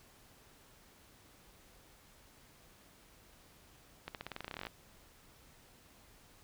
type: accelerating click train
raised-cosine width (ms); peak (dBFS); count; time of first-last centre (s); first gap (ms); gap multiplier
0.3; -25; 17; 4.08-4.668; 68; 0.91
effects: pink hiss -62 dBFS RMS until 6.43 s